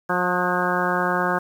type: harmonic tone with a mistuned harmonic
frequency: 179 Hz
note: F3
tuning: 43 cents sharp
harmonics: 1 / 2 / 3 / 4 / 5 / 6 / 7 / 8 / 9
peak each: -28 / -28 / -28 / -28 / -28 / -28 / -28 / -28 / -28 dBFS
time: 0.09-1.39 s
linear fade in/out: 10 ms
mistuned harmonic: 8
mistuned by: +41 cents
effects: 8-bit